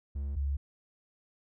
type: tone pair in turn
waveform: triangle / sine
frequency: 70 / 70 Hz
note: C#2 / C#2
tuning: +18 / +18 cents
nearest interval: unison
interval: 0 cents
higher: neither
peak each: -30 / -28 dBFS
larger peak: second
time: 0.15-0.36 / 0.36-0.57 s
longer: neither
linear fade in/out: 10 ms
effects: none